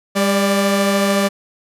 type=tone pair together; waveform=sawtooth; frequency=200.3 / 587.3 Hz; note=G3 / D5; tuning=+38 / 0 cents; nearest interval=octave + perfect fifth; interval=1862 cents; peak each=-12 / -14 dBFS; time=0.15-1.29 s; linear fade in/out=20 ms; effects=resampled to 32000 Hz